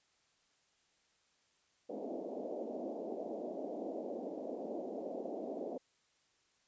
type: band-pass noise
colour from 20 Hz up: white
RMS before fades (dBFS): -42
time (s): 1.89-5.78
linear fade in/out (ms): 10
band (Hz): 220 to 670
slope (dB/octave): 48
effects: white hiss -74 dBFS RMS until 6.67 s + resampled to 16000 Hz